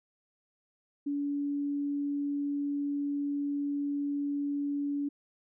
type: tone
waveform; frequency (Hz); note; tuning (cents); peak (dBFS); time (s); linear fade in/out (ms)
sine; 285.8; D4; -47; -29; 1.06-5.09; 10
effects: none

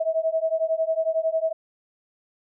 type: beating tone pair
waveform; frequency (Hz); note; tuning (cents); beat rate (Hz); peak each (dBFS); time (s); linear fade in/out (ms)
sine; 640 / 651; D#5 / E5; +49 / -22; 11; -24 / -24; 0-1.53; 10
effects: none

